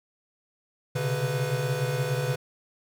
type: tone cluster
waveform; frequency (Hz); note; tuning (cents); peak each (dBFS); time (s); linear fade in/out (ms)
square; 126.5 / 133.2 / 143.5 / 497.2; B2 / C3 / D3 / B4; +42 / +31 / -40 / +12; -32 / -34 / -30 / -32; 0.95-2.36; 10
effects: none